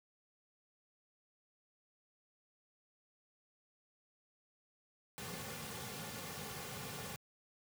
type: noise with comb filter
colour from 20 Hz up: pink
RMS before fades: -45 dBFS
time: 5.18-7.16 s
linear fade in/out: 0 ms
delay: 3.1 ms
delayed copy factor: -0.65
effects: high-pass 100 Hz 12 dB/octave